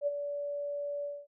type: tone with ADSR envelope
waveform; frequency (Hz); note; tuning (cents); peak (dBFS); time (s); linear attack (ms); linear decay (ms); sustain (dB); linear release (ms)
sine; 576; D5; -34; -25; 0.01-1.27; 59; 28; -8; 230
effects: none